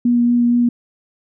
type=tone with vibrato; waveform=sine; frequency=240 Hz; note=B3; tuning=49 cents flat; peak=-11 dBFS; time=0.05-0.69 s; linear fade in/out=5 ms; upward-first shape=sine; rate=4.3 Hz; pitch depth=10 cents each way; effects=none